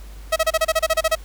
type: tone bursts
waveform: sawtooth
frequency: 643 Hz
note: E5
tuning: 43 cents flat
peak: -11 dBFS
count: 12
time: 0.32-1.154 s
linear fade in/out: 10 ms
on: 42 ms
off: 30 ms
effects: added 50 Hz sine -35 dBFS peak until 1.24 s + pink hiss -48 dBFS RMS until 1.24 s